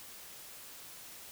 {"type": "silence", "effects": ["white hiss -50 dBFS RMS until 1.31 s"]}